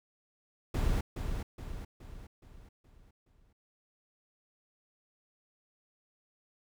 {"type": "noise with echo", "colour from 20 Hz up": "brown", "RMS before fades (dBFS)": -29, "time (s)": [0.74, 1.01], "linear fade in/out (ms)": 5, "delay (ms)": 420, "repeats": 6, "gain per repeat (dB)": -6, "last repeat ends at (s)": 3.53, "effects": []}